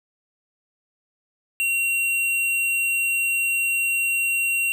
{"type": "tone with tanh clipping", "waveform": "sine", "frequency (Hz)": 2745, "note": "F7", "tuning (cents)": -31, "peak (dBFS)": -21, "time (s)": [1.6, 4.72], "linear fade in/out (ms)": 0, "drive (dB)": 18, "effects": []}